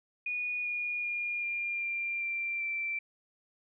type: tone with pitch steps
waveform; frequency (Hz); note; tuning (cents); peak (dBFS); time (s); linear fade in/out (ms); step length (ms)
sine; 2458 / 2438 / 2419 / 2399 / 2380 / 2361 / 2342; D#7 / D#7 / D#7 / D7 / D7 / D7 / D7; -22 / -36 / -49 / +36 / +22 / +9 / -5; -31; 0.26-2.99; 5; 390
effects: none